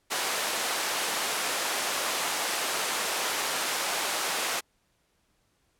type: high-pass noise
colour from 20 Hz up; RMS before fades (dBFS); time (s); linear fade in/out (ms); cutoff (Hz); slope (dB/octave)
pink; -29; 0.1-4.61; 20; 590; 12
effects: pink hiss -71 dBFS RMS until 5.79 s + low-pass 12000 Hz 12 dB/octave